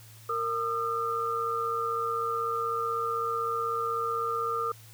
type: tone cluster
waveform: sine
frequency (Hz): 460.8 / 1216 / 1332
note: A#4 / D#6 / E6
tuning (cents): -20 / -40 / +18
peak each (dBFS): -33 / -29 / -35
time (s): 0.29-4.72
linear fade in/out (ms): 5
effects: added 111 Hz sine -50 dBFS peak until 4.93 s + white hiss -54 dBFS RMS until 4.93 s